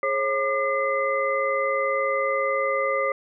sine tone cluster, 420.8 / 541 / 1199 / 2045 Hz, G#4 / C#5 / D6 / C7, +23 / -42 / +36 / -40 cents, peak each -32 / -24 / -26 / -28 dBFS, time 0.03-3.12 s, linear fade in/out 2 ms, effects none

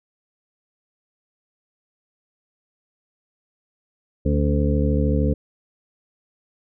harmonic tone with a mistuned harmonic, 73.4 Hz, D2, in tune, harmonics 1 / 2 / 3 / 4 / 6 / 7, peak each -20 / -23 / -25 / -26 / -28 / -28 dBFS, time 4.25-5.34 s, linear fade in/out 10 ms, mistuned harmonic 4, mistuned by -32 cents, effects none

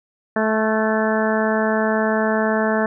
harmonic tone with a mistuned harmonic, 218.1 Hz, A3, 15 cents flat, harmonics 1 / 2 / 3 / 4 / 5 / 6 / 7 / 8, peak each -21 / -23 / -22 / -27 / -29 / -31 / -28 / -27 dBFS, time 0.36-2.86 s, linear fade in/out 2 ms, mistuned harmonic 6, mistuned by +30 cents, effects none

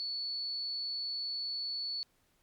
sine tone, 4435 Hz, C#8, in tune, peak -34 dBFS, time 0-2.03 s, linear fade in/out 0 ms, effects pink hiss -72 dBFS RMS until 2.42 s + MP3 96 kbps

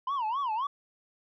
sine tone with vibrato, 987.8 Hz, B5, in tune, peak -25 dBFS, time 0.07-0.67 s, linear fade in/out 5 ms, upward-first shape sine, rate 3.8 Hz, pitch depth 250 cents each way, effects tanh soft clip ceiling -27 dBFS

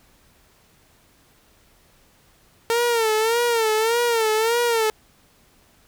sawtooth tone with vibrato, 455.1 Hz, A#4, 42 cents flat, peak -14 dBFS, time 2.7-4.9 s, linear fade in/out 0 ms, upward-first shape sine, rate 1.7 Hz, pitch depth 92 cents each way, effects pink hiss -57 dBFS RMS until 5.87 s

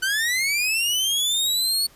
sawtooth linear sweep, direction up, 1496 to 4435 Hz, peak -17 dBFS, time 0.02-1.87 s, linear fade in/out 10 ms, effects pink hiss -52 dBFS RMS until 1.95 s + resampled to 32000 Hz

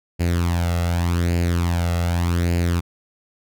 sawtooth tone with flanger, 86.3 Hz, F2, 20 cents flat, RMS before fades -20 dBFS, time 0.19-2.81 s, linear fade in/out 20 ms, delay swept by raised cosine 0.42 to 1.52 ms, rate 0.85 Hz, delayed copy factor +0.65, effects none

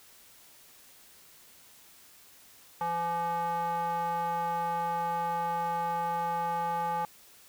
square tone with band-pass filter, 169.9 Hz, F3, 47 cents flat, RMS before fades -31 dBFS, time 2.81-7.05 s, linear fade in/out 0 ms, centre 940 Hz, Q 7.8, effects white hiss -56 dBFS RMS until 7.48 s

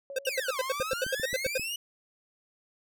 sine tone with exponential decay, 554.4 Hz, C#5, in tune, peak -36 dBFS, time 0.1-0.56 s, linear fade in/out 1 ms, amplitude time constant 100 ms
square tone bursts, 523.3 Hz, C5, in tune, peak -26 dBFS, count 14, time 0.16-1.578 s, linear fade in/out 5 ms, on 27 ms, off 80 ms
sawtooth exponential two-way sweep, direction down then up, 2960 to 995 to 2960 Hz, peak -29 dBFS, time 0.25-1.76 s, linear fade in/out 5 ms, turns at 0.6 s
click train, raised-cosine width 3 ms, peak -28 dBFS, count 7, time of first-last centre 0.8-1.596 s, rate 7.54 Hz
effects none

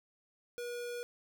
square tone, 481.9 Hz, B4, 43 cents flat, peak -39 dBFS, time 0.58-1.03 s, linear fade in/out 0 ms, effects none

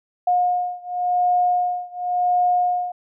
sine beating tone pair, 717 / 717.92 Hz, F5 / F5, +45 / +48 cents, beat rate 0.92 Hz, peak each -20 / -21 dBFS, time 0.27-2.92 s, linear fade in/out 5 ms, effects none

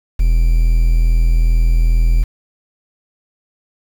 triangle tone with quantisation, 41.2 Hz, E1, in tune, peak -7 dBFS, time 0.19-2.24 s, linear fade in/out 10 ms, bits 6, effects none

